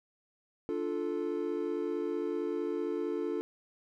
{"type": "chord", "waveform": "triangle", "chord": "D minor", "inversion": "none", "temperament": "equal", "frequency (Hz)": [293.7, 349.2, 440], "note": ["D4", "F4", "A4"], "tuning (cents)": [0, 0, 0], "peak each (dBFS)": [-35, -33, -33], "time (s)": [0.69, 3.41], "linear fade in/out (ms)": 0, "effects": []}